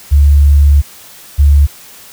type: tone pair in turn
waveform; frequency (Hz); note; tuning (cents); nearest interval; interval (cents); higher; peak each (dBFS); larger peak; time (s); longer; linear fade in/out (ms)
sine; 71.7 / 71.7; D2 / D2; -41 / -41; unison; 0; neither; -3; neither; 0.11-0.82 / 1.38-1.67; first; 20
effects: white hiss -36 dBFS RMS until 2.12 s